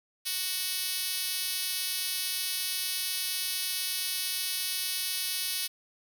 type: tone with high-pass filter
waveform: 5% pulse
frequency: 371.5 Hz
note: F#4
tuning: 7 cents sharp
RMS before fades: -32 dBFS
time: 0.25-5.68 s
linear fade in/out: 20 ms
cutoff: 4800 Hz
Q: 0.65
effects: none